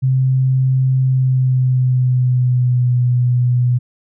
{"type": "tone with pitch glide", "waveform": "sine", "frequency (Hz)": [130.81, 123.47], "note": ["C3", "B2"], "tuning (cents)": [0, 0], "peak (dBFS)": -11, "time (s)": [0.02, 3.79], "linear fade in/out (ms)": 20, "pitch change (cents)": -100, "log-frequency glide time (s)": [1, 2.96], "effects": []}